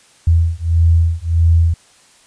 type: beating tone pair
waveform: sine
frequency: 82.41 / 84.01 Hz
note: E2 / E2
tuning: 0 / +33 cents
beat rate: 1.6 Hz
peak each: -13 dBFS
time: 0.27-1.74 s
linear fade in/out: 5 ms
effects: white hiss -49 dBFS RMS until 2.26 s + resampled to 22050 Hz